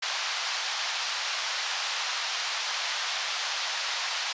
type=band-pass noise; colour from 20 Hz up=white; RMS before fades=-31 dBFS; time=0.02-4.33 s; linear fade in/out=10 ms; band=720 to 5400 Hz; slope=24 dB/octave; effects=resampled to 16000 Hz